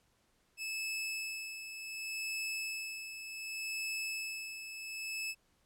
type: tone with tremolo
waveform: sawtooth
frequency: 2608 Hz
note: E7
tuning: 19 cents flat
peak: -32 dBFS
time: 0.57-5.35 s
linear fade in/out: 50 ms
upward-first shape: sine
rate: 0.67 Hz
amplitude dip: 60%
effects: pink hiss -73 dBFS RMS until 5.65 s + low-pass 12000 Hz 12 dB/octave